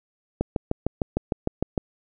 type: click train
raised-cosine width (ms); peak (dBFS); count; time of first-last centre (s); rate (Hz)
2; -9; 10; 0.41-1.778; 6.58
effects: none